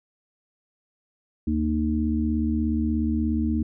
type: harmonic tone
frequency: 76.8 Hz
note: D#2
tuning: 22 cents flat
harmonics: 1 / 3 / 4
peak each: -26 / -24 / -27 dBFS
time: 1.47-3.63 s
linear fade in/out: 5 ms
effects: none